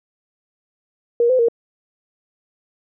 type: tone with pitch steps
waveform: sine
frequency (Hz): 472.7 / 512 / 466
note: A#4 / C5 / A#4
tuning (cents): +24 / -38 / -1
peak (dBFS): -12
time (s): 1.2-1.485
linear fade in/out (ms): 2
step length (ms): 95
effects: none